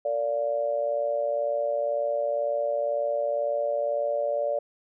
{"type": "tone with amplitude modulation", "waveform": "sine", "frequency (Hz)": 579, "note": "D5", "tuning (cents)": -25, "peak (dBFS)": -20, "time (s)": [0.05, 4.59], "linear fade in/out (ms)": 5, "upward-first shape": "sine", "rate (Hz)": 122, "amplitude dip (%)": 80, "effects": []}